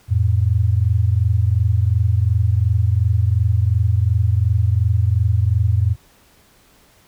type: tone pair together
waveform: sine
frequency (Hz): 87.62 / 110.4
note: F2 / A2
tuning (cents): +6 / +6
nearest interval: major third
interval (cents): 400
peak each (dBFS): -16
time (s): 0.08-5.96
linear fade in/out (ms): 50
effects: pink hiss -53 dBFS RMS until 7.07 s